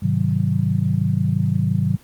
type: chord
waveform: sine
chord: Ab dominant seventh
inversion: none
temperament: just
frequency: 103.83 / 129.78 / 155.74 / 186.89 Hz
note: Ab2 / C3 / Eb3 / Gb3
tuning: 0 / -14 / +2 / +18 cents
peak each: -22 dBFS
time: 0.02-1.97 s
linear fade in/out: 10 ms
effects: pink hiss -50 dBFS RMS until 2.03 s + Opus 24 kbps